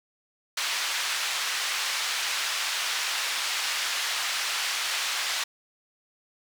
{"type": "band-pass noise", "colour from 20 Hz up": "white", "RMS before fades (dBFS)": -29, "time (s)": [0.57, 5.44], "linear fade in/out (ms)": 5, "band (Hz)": [1100, 4700], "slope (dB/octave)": 12, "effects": []}